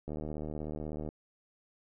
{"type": "click train", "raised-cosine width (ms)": 2, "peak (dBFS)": -26, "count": 78, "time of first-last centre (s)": [0.08, 1.089], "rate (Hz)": 76.3, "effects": []}